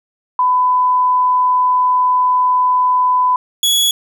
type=tone pair in turn; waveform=sine / sawtooth; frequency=1002 / 3370 Hz; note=B5 / G#7; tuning=+25 / +25 cents; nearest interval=octave + major sixth; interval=2100 cents; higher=second; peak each=-10 / -8 dBFS; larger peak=second; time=0.39-3.36 / 3.63-3.91 s; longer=first; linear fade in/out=2 ms; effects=none